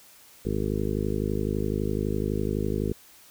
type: harmonic tone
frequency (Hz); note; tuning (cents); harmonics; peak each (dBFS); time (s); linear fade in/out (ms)
51.91; G#1; 0; 1 / 2 / 3 / 4 / 5 / 6 / 7 / 8 / 9; -32 / -32 / -34 / -32 / -35 / -36 / -33 / -33 / -37; 0.45-2.93; 5
effects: white hiss -53 dBFS RMS until 3.3 s